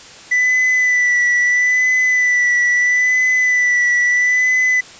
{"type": "tone with vibrato", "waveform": "triangle", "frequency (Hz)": 1983, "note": "B6", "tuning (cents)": 7, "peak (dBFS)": -10, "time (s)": [0.31, 4.81], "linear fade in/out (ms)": 10, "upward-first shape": "sine", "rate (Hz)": 0.76, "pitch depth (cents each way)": 27, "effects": ["white hiss -38 dBFS RMS until 4.99 s", "resampled to 16000 Hz"]}